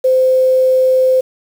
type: tone with quantisation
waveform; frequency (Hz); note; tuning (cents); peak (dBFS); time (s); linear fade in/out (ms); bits
sine; 517; C5; -21; -8; 0.04-1.21; 10; 6
effects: none